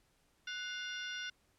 harmonic tone with a mistuned harmonic, 703 Hz, F5, 11 cents sharp, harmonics 2 / 3 / 4 / 5 / 6 / 7 / 8, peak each -42 / -50 / -46 / -47 / -56 / -57 / -52 dBFS, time 0.47-1.3 s, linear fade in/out 5 ms, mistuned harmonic 2, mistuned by +91 cents, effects pink hiss -73 dBFS RMS until 1.58 s + low-pass 12000 Hz 12 dB/octave

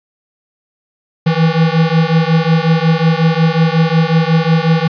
square beating tone pair, 160 / 165.5 Hz, D#3 / E3, +49 / +7 cents, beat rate 5.5 Hz, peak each -13 dBFS, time 1.26-4.88 s, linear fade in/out 10 ms, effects resampled to 11025 Hz + 7-bit

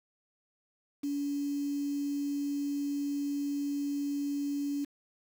sine tone with quantisation, 284.9 Hz, C#4, 48 cents sharp, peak -30 dBFS, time 1.03-4.85 s, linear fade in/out 10 ms, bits 8, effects none

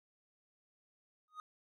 triangle tone with exponential growth, 1244.5 Hz, D#6, in tune, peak -38 dBFS, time 1.28-1.4 s, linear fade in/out 1 ms, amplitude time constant 24 ms, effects none

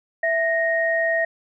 sine tone pair together, 659.4 / 1865 Hz, E5 / A#6, 0 / 0 cents, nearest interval octave + tritone, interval 1800 cents, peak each -21 dBFS, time 0.23-1.25 s, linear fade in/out 5 ms, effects none

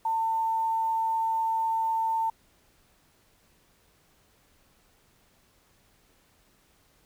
sine tone with quantisation, 898 Hz, A5, 35 cents sharp, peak -24 dBFS, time 0.05-2.3 s, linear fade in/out 5 ms, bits 9, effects pink hiss -64 dBFS RMS until 7.05 s

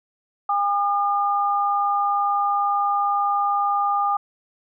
sine tone pair together, 808.9 / 1211 Hz, G#5 / D#6, -46 / -47 cents, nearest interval perfect fifth, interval 699 cents, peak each -21 dBFS, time 0.49-4.17 s, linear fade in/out 5 ms, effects none

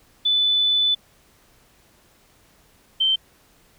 sine tone pair in turn, 3494 / 3113 Hz, A7 / G7, -13 / -13 cents, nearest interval major second, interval 200 cents, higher first, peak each -16 dBFS, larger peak neither, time 0.25-0.95 / 3-3.16 s, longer first, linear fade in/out 10 ms, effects pink hiss -57 dBFS RMS until 3.78 s

